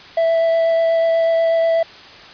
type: tone with vibrato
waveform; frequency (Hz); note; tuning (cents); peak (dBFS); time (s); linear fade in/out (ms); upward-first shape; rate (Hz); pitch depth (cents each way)
triangle; 660; E5; +2; -11; 0.17-1.83; 5; sine; 8.2; 8
effects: white hiss -39 dBFS RMS until 2.33 s + resampled to 11025 Hz